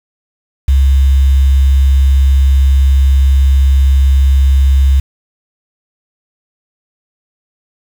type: tone with quantisation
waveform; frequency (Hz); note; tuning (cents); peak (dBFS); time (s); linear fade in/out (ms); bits
sine; 67.6; C#2; -43; -5; 0.68-5; 5; 5
effects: none